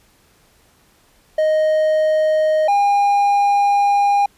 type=tone pair in turn; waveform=triangle; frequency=622.3 / 808.7 Hz; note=D#5 / G#5; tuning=0 / -46 cents; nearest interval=perfect fourth; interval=454 cents; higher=second; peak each=-11 / -10 dBFS; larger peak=second; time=1.38-2.68 / 2.68-4.26 s; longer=second; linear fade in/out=5 ms; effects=pink hiss -55 dBFS RMS until 4.37 s + resampled to 32000 Hz